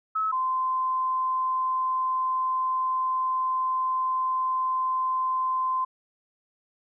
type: tone pair in turn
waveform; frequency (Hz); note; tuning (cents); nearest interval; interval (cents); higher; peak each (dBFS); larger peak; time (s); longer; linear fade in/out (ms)
sine; 1293 / 1035.2; E6 / C6; -34 / -19; major third; 385; first; -23; neither; 0.15-0.32 / 0.32-5.85; second; 10
effects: none